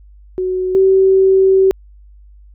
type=tone pair in turn; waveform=sine; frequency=370 / 382.6 Hz; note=F#4 / G4; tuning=0 / -42 cents; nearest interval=minor second; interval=58 cents; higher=second; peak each=-15 / -7 dBFS; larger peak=second; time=0.38-0.75 / 0.75-1.71 s; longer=second; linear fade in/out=0 ms; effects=added 50 Hz sine -39 dBFS peak until 2.54 s